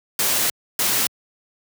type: noise bursts at uneven times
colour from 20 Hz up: white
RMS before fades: -20 dBFS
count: 2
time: 0.19-0.5 / 0.79-1.07 s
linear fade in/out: 2 ms
effects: high-pass 100 Hz 12 dB/octave